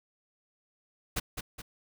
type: noise with echo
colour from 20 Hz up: pink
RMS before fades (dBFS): -30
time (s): 1.16-1.2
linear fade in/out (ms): 10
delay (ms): 210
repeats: 2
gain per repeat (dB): -6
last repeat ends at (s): 1.62
effects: none